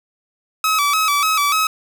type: tone with vibrato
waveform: sawtooth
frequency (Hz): 1214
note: D#6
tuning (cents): -43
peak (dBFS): -11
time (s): 0.64-1.67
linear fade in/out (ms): 2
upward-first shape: square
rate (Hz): 3.4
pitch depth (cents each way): 91
effects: none